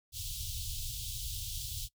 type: band-stop noise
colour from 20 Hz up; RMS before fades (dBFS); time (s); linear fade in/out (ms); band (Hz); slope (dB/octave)
pink; -39; 0.12-1.89; 50; 120 to 3100; 48
effects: noise-tail reverb RT60 0.1 s tail -21 dB re dry